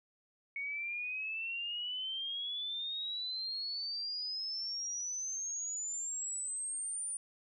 sine exponential sweep, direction up, 2217 to 9397 Hz, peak -36 dBFS, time 0.56-7.17 s, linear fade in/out 2 ms, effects none

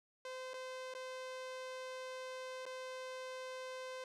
sawtooth tone with dropouts, 515 Hz, C5, 28 cents flat, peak -40 dBFS, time 0.25-4.04 s, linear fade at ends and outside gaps 2 ms, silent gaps 0.535-0.54 / 0.939-0.949 / 2.655-2.663 s, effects low-pass 7000 Hz 12 dB/octave

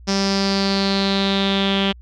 sawtooth tone with low-pass filter sweep, 196 Hz, G3, in tune, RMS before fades -19 dBFS, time 0.07-1.93 s, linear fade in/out 20 ms, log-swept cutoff 5400 to 3200 Hz, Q 6.7, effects added 60 Hz sine -39 dBFS peak until 2.01 s

